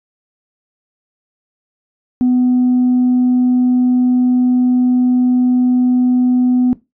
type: tone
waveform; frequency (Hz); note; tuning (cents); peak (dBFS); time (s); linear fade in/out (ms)
sine; 250; B3; +21; -8; 2.21-6.73; 0
effects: noise-tail reverb RT60 0.2 s tail -18 dB re dry + tanh soft clip ceiling -7 dBFS